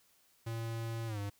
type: tone with pitch glide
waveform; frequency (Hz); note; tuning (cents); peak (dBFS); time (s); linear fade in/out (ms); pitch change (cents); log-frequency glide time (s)
square; 114.3 to 101.24; A#2 to G#2; -34 to -44; -37; 0.46-1.3; 10; -210; 1.07-1.19
effects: white hiss -69 dBFS RMS until 1.39 s